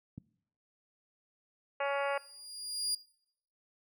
click, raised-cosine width 5 ms, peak -26 dBFS, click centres 0.179 s
harmonic tone, 280 Hz, C#4, 18 cents sharp, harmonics 2 / 3 / 4 / 5 / 6 / 7 / 8 / 9 / 10, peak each -33 / -37 / -39 / -41 / -43 / -44 / -45 / -46 / -47 dBFS, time 1.8-2.18 s, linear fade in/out 5 ms
30% pulse tone with exponential growth, 4837 Hz, D#8, 50 cents flat, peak -26 dBFS, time 1.84-2.95 s, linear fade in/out 5 ms, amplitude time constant 240 ms
effects noise-tail reverb RT60 0.7 s tail -21 dB re dry + high-pass 150 Hz 12 dB/octave

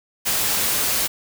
white noise, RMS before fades -21 dBFS, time 0.25-1.08 s, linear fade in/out 20 ms, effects none

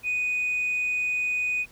sine tone, 2485 Hz, D#7, 3 cents flat, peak -22 dBFS, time 0.03-1.66 s, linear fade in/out 50 ms, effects tanh soft clip ceiling -21 dBFS + pink hiss -54 dBFS RMS until 1.71 s

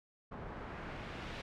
pink noise with low-pass filter sweep, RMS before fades -45 dBFS, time 0.31-1.42 s, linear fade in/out 10 ms, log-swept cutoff 1100 to 3400 Hz, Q 0.99, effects none

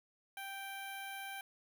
10% pulse tone with notch filter, 784 Hz, G5, in tune, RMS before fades -45 dBFS, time 0.37-1.41 s, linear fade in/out 2 ms, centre 4900 Hz, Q 0.86, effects none

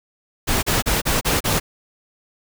pink noise bursts, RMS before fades -19 dBFS, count 6, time 0.47-1.6 s, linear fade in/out 20 ms, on 160 ms, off 34 ms, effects none

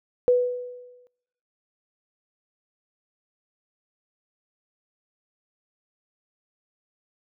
sine tone with exponential decay, 493.9 Hz, B4, in tune, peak -13 dBFS, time 0.28-1.07 s, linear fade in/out 0 ms, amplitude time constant 170 ms, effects noise-tail reverb RT60 1.0 s tail -24 dB re dry

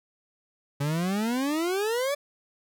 40% pulse exponential sweep, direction up, 138.59 to 587.3 Hz, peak -24 dBFS, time 0.8-2.15 s, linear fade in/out 10 ms, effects none

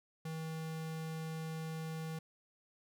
square tone, 160.1 Hz, D#3, 50 cents sharp, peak -40 dBFS, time 0.25-2.19 s, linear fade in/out 5 ms, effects none

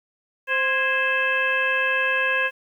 harmonic tone with a mistuned harmonic, 523.3 Hz, C5, in tune, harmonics 1 / 2 / 3 / 4 / 5 / 6, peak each -28 / -29 / -22 / -35 / -24 / -36 dBFS, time 0.47-2.51 s, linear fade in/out 50 ms, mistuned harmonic 3, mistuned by +82 cents, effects 9-bit

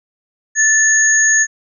sine tone pair together, 1760 / 6639 Hz, A6 / G#8, 0 / -2 cents, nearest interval octave + major seventh, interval 2298 cents, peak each -12 dBFS, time 0.55-1.47 s, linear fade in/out 50 ms, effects none

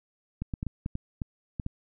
clicks, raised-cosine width 5 ms, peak -19 dBFS, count 9, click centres 0.42 / 0.538 / 0.629 / 0.667 / 0.861 / 0.954 / 1.218 / 1.598 / 1.664 s, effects none

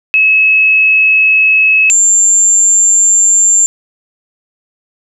sine tone pair in turn, 2580 / 7297 Hz, E7 / A#8, -38 / -38 cents, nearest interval octave + tritone, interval 1800 cents, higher second, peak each -5 dBFS, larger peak neither, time 0.14-1.9 / 1.9-3.66 s, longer neither, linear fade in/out 0 ms, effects none

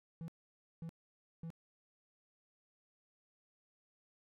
triangle tone bursts, 164.81 Hz, E3, in tune, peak -40 dBFS, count 3, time 0.21-1.503 s, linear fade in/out 0 ms, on 71 ms, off 540 ms, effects none

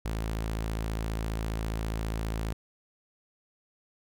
sawtooth tone, 54.8 Hz, A1, 6 cents flat, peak -26 dBFS, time 0.05-2.53 s, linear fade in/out 5 ms, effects none

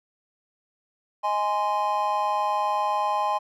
triangle chord, Ab major, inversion second, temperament just, 623 / 830.6 / 1038.3 Hz, Eb5 / Ab5 / C6, +2 / 0 / -14 cents, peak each -29 / -23 / -24 dBFS, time 1.23-3.39 s, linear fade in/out 20 ms, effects none

